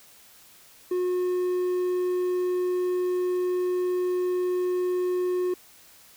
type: tone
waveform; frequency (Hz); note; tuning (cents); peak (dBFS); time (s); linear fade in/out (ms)
triangle; 361.8; F#4; -39; -21; 0.91-5.54; 5
effects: white hiss -53 dBFS RMS until 6.16 s